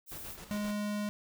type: noise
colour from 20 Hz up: violet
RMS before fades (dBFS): -45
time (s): 0.06-0.38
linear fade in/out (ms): 50
type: noise with tremolo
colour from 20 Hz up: pink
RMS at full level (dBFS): -47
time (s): 0.11-0.73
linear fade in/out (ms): 10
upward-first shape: square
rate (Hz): 7.5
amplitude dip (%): 50
type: tone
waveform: square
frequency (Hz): 207.7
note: G#3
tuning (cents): 0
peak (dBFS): -33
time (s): 0.51-1.09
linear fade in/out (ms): 0
effects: none